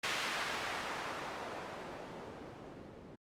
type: noise with low-pass filter sweep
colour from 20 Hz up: blue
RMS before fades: -42 dBFS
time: 0.03-3.16 s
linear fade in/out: 10 ms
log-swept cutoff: 2100 to 270 Hz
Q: 0.72
effects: Opus 48 kbps